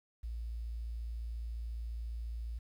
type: tone with quantisation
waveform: sine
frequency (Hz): 57.2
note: A#1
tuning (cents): -32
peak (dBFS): -37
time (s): 0.23-2.59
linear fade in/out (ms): 10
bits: 11
effects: none